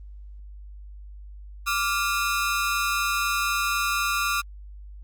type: ring-modulated tone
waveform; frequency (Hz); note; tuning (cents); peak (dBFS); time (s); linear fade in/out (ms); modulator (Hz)
sawtooth; 1282; E6; -49; -16; 1.66-4.42; 20; 112
effects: added 50 Hz sine -39 dBFS peak until 5.03 s + Opus 32 kbps